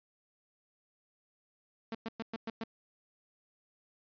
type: tone bursts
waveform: sawtooth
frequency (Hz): 225.4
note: A3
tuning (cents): +42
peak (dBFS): -32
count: 6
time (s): 1.92-2.638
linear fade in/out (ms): 2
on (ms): 28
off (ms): 110
effects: resampled to 11025 Hz